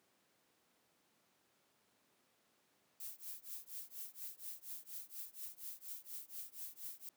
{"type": "noise with tremolo", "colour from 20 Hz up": "violet", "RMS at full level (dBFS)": -45, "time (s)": [3, 7.09], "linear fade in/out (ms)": 2, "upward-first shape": "triangle", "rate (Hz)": 4.2, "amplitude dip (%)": 100, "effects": ["pink hiss -75 dBFS RMS until 7.16 s", "high-pass 200 Hz 12 dB/octave"]}